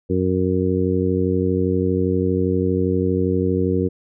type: harmonic tone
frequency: 92.5 Hz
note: F#2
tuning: in tune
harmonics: 1 / 2 / 3 / 4 / 5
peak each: -23 / -23 / -23 / -23 / -23 dBFS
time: 0.09-3.89 s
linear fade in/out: 20 ms
effects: none